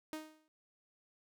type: tone with exponential decay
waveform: sawtooth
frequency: 311.1 Hz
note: D#4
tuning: in tune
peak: -34 dBFS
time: 0.13-0.48 s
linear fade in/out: 0 ms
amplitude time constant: 76 ms
effects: none